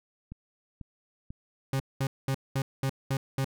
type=click train; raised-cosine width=5 ms; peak=-28 dBFS; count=4; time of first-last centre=0.32-1.798 s; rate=2.03 Hz
type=tone bursts; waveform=40% pulse; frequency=134.6 Hz; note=C3; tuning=49 cents sharp; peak=-25 dBFS; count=7; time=1.73-3.445 s; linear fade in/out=2 ms; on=65 ms; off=210 ms
effects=none